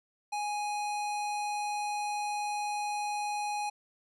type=tone; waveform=square; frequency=830.6 Hz; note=G#5; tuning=in tune; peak=-32 dBFS; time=0.32-3.7 s; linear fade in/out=10 ms; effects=resampled to 24000 Hz